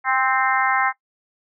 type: harmonic tone with a mistuned harmonic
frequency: 261.5 Hz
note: C4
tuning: 1 cent flat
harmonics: 3 / 4 / 5 / 6 / 7 / 8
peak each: -22 / -23 / -24 / -25 / -25 / -26 dBFS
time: 0.04-0.93 s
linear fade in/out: 50 ms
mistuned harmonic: 3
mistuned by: +17 cents
effects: noise-tail reverb RT60 0.1 s tail -19 dB re dry